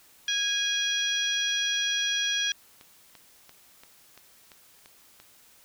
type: harmonic tone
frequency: 824 Hz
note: G#5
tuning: 14 cents flat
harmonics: 2 / 3 / 4 / 5 / 6 / 7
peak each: -31 / -35 / -27 / -41 / -42 / -33 dBFS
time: 0.28-2.52 s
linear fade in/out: 2 ms
type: click train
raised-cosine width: 0.2 ms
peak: -31 dBFS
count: 9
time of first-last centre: 2.47-5.2 s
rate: 2.93 Hz
effects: white hiss -57 dBFS RMS until 5.64 s